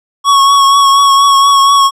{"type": "tone with vibrato", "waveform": "square", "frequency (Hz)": 1108.7, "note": "C#6", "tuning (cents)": 0, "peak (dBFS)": -5, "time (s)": [0.24, 1.91], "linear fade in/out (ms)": 50, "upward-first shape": "triangle", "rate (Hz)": 4.2, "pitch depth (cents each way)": 29, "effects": ["low-pass 9000 Hz 12 dB/octave"]}